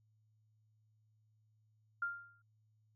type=tone with exponential decay; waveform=sine; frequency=1396.9 Hz; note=F6; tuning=in tune; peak=-32 dBFS; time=2.02-2.42 s; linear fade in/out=5 ms; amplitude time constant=85 ms; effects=added 108 Hz sine -70 dBFS peak until 2.95 s